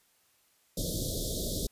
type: band-stop noise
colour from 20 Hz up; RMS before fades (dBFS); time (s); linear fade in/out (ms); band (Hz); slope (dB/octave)
pink; -33; 0.77-1.67; 5; 640 to 3400; 96
effects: white hiss -68 dBFS RMS until 1.71 s + resampled to 32000 Hz